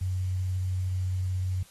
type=tone with quantisation; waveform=sine; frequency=92.5 Hz; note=F#2; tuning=in tune; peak=-26 dBFS; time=0.01-1.63 s; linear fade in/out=5 ms; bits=9; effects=white hiss -56 dBFS RMS until 1.7 s + AAC 32 kbps